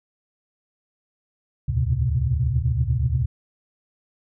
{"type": "tone cluster", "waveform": "sine", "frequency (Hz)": [70.7, 79.6, 111.4, 123.7, 131.7], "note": ["C#2", "D#2", "A2", "B2", "C3"], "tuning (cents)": [35, 40, 22, 3, 12], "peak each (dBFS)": -25, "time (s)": [1.68, 3.26], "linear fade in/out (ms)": 10, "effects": ["tanh soft clip ceiling -8 dBFS"]}